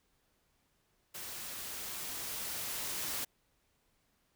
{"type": "noise with level ramp", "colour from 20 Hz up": "white", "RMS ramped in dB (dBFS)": [-44, -37], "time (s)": [1.14, 3.25], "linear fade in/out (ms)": 10, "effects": ["pink hiss -75 dBFS RMS until 4.35 s"]}